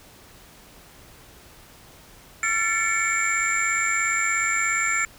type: tone cluster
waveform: sine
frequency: 1358 / 1755 / 2189 / 2286 / 7240 Hz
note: F6 / A6 / C#7 / D7 / A8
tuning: -49 / -5 / -22 / -47 / +48 cents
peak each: -26 dBFS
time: 2.43-5.05 s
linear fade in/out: 2 ms
effects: tanh soft clip ceiling -14 dBFS + pink hiss -49 dBFS RMS until 5.18 s